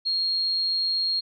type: tone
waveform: sine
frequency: 4258 Hz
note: C8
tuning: 30 cents sharp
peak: -22 dBFS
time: 0.05-1.21 s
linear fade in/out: 20 ms
effects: none